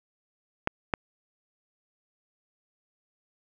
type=clicks; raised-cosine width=0.5 ms; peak=-9 dBFS; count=2; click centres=0.674 / 0.938 s; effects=none